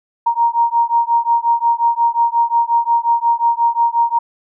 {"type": "beating tone pair", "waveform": "sine", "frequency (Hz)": [932.3, 937.9], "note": ["A#5", "A#5"], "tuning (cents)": [0, 10], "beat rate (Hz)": 5.6, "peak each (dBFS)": -15, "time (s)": [0.26, 4.19], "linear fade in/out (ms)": 10, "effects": []}